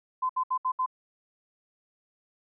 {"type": "tone bursts", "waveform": "sine", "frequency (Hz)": 1025, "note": "C6", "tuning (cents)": -36, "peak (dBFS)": -24, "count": 5, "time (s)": [0.22, 0.862], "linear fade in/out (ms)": 10, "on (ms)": 74, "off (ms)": 68, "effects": []}